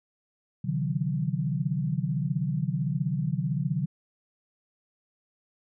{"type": "tone cluster", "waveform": "sine", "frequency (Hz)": [130.4, 148.9, 164.5, 186], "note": ["C3", "D3", "E3", "F#3"], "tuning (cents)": [-5, 24, -3, 9], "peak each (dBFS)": [-31, -29, -32, -32], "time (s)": [0.64, 3.86], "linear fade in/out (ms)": 10, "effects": []}